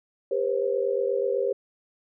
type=tone cluster; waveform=sine; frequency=399.1 / 485.8 / 534 Hz; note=G4 / B4 / C5; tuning=+31 / -29 / +35 cents; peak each=-27 dBFS; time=0.31-1.53 s; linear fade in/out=5 ms; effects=none